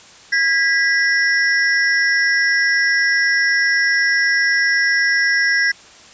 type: ring-modulated tone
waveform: square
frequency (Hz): 1800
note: A6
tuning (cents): +39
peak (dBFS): -11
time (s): 0.32-5.72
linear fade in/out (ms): 10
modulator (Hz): 164
effects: white hiss -43 dBFS RMS until 6.13 s + resampled to 16000 Hz